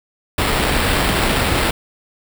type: noise with sample-and-hold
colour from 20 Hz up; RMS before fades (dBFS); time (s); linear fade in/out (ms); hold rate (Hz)
pink; -17; 0.38-1.71; 5; 6300
effects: none